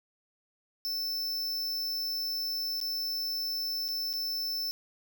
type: tone with dropouts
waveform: square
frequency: 5300 Hz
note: E8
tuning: 9 cents sharp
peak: -31 dBFS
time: 0.85-4.71 s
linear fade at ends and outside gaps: 0 ms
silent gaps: 2.802-2.813 / 3.881-3.887 / 4.13-4.137 s
effects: none